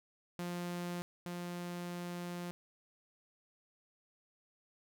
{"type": "tone pair in turn", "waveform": "sawtooth", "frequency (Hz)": [175.5, 175.5], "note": ["F3", "F3"], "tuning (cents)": [9, 9], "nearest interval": "unison", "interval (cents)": 0, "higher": "neither", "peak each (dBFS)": [-34, -36], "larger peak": "first", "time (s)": [[0.39, 1.02], [1.26, 2.51]], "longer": "second", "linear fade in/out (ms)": 0, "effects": []}